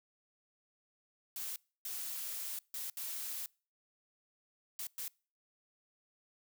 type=noise bursts at uneven times; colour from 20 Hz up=blue; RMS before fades=-41 dBFS; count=6; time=1.36-1.56 / 1.85-2.59 / 2.74-2.9 / 2.97-3.46 / 4.79-4.87 / 4.98-5.08 s; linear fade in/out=2 ms; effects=noise-tail reverb RT60 0.4 s tail -26 dB re dry